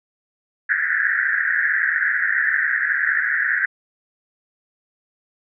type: band-pass noise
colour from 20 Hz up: white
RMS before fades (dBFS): -20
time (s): 0.69-3.66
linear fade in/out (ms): 10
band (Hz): 1500 to 1900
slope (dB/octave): 96
effects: none